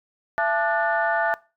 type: tone cluster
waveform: sine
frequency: 674 / 870 / 1190 / 1468 / 1779 Hz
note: E5 / A5 / D6 / F#6 / A6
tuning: +38 / -20 / +22 / -14 / +19 cents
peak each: -24 / -25 / -30 / -25 / -28 dBFS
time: 0.38-1.34 s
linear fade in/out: 0 ms
effects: noise-tail reverb RT60 0.3 s tail -21 dB re dry + tanh soft clip ceiling -9 dBFS